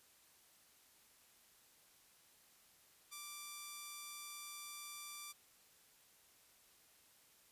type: tone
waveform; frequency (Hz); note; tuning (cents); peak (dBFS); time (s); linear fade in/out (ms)
5% pulse; 1174.7; D6; 0; -36; 3.11-5.33; 20
effects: white hiss -68 dBFS RMS until 7.51 s + resampled to 32000 Hz